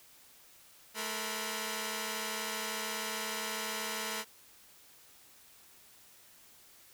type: tone cluster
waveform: 5% pulse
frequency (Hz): 216.3 / 465.3 / 1005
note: A3 / A#4 / B5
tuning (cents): -29 / -3 / +30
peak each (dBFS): -28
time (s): 0.94-4.25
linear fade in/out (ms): 50
effects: white hiss -59 dBFS RMS until 6.93 s